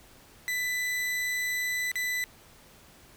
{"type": "tone with dropouts", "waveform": "40% pulse", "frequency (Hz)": 1993, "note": "B6", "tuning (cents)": 15, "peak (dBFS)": -27, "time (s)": [0.48, 2.24], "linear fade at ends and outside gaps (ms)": 0, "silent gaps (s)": [1.916, 1.956], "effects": ["pink hiss -55 dBFS RMS until 3.16 s"]}